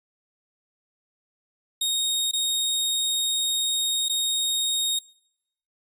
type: tone with dropouts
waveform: sawtooth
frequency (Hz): 3729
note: A#7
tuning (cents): 0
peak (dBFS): -19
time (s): 1.81-4.99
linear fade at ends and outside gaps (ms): 5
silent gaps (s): 2.313-2.333 / 4.085-4.095
effects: noise-tail reverb RT60 0.8 s tail -24 dB re dry + resampled to 32000 Hz